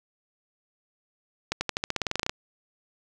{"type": "accelerating click train", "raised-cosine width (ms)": 0.2, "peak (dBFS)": -9, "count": 15, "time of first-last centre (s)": [1.52, 2.295], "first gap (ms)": 90, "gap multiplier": 0.92, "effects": []}